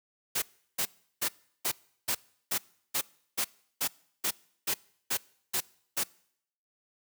white noise bursts, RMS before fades -29 dBFS, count 14, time 0.35-6.038 s, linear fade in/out 10 ms, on 72 ms, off 360 ms, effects noise-tail reverb RT60 0.7 s tail -24 dB re dry + high-pass 100 Hz 12 dB/octave

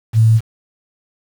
sine tone with quantisation, 111.8 Hz, A2, 28 cents sharp, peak -7 dBFS, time 0.13-0.41 s, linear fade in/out 50 ms, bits 6, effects none

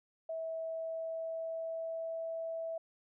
sine tone with pitch glide, 650 to 655.7 Hz, E5 to E5, -24 to -9 cents, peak -36 dBFS, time 0.29-2.78 s, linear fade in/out 5 ms, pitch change +15 cents, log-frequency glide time 0.54-2.24 s, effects none

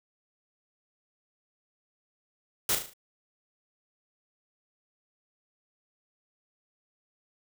white noise with echo, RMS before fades -26 dBFS, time 2.69-2.75 s, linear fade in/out 2 ms, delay 37 ms, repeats 5, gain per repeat -6 dB, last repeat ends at 2.935 s, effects none

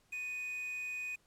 triangle tone with quantisation, 2489 Hz, D#7, in tune, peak -36 dBFS, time 0.12-1.16 s, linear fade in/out 10 ms, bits 9, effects pink hiss -71 dBFS RMS until 1.26 s + low-pass 12000 Hz 12 dB/octave

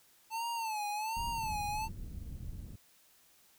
square tone with vibrato, 880 Hz, A5, in tune, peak -35 dBFS, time 0.3-1.89 s, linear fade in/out 50 ms, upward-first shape sine, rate 1.3 Hz, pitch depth 110 cents each way
pink low-pass noise, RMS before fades -43 dBFS, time 1.16-2.76 s, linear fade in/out 10 ms, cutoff 140 Hz, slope 12 dB/octave
effects white hiss -65 dBFS RMS until 3.58 s

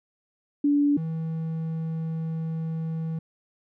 sine / triangle tone pair in turn, 288.5 / 161.61 Hz, D4 / E3, -31 / -34 cents, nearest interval minor seventh, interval 1003 cents, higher first, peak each -18 / -25 dBFS, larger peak first, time 0.64-0.97 / 0.97-3.19 s, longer second, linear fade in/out 5 ms, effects none

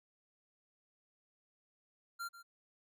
square tone with echo, 1383 Hz, F6, 17 cents flat, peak -40 dBFS, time 2.19-2.29 s, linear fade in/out 20 ms, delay 140 ms, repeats 1, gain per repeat -13 dB, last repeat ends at 2.43 s, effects none

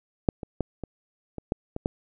clicks, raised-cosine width 2 ms, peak -6 / -21 / -12 / -20 / -21 / -11 / -18 / -11 dBFS, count 8, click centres 0.288 / 0.432 / 0.607 / 0.837 / 1.383 / 1.521 / 1.764 / 1.859 s, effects none

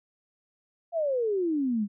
sine exponential sweep, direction down, 697 to 196 Hz, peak -24 dBFS, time 0.92-1.88 s, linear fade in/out 50 ms, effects none

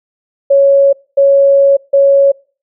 sine tone bursts at uneven times, 555 Hz, C#5, 2 cents sharp, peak -4 dBFS, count 3, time 0.5-0.93 / 1.17-1.77 / 1.93-2.32 s, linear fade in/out 10 ms, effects noise-tail reverb RT60 0.4 s tail -25 dB re dry

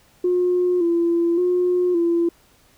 sine tone with vibrato, 349.2 Hz, F4, in tune, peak -15 dBFS, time 0.24-2.29 s, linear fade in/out 5 ms, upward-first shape square, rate 0.88 Hz, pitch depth 47 cents each way, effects tanh soft clip ceiling -11 dBFS + pink hiss -56 dBFS RMS until 2.77 s

